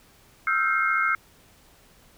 sine tone cluster, 1296 / 1370 / 1564 / 2145 Hz, E6 / F6 / G6 / C7, -30 / -34 / -4 / +42 cents, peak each -26 dBFS, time 0.47-1.15 s, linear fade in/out 2 ms, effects pink hiss -56 dBFS RMS until 2.17 s

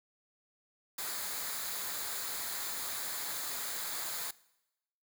white noise with comb filter, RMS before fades -38 dBFS, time 0.98-4.31 s, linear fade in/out 5 ms, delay 0.35 ms, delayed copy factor -0.55, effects noise-tail reverb RT60 0.9 s tail -21 dB re dry

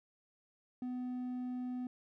sine tone with hard clipping, 250 Hz, B3, 21 cents sharp, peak -38 dBFS, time 0.82-1.87 s, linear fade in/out 2 ms, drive 3 dB, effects none

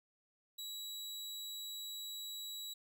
sawtooth tone, 3900 Hz, B7, 23 cents flat, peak -40 dBFS, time 0.58-2.74 s, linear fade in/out 10 ms, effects none

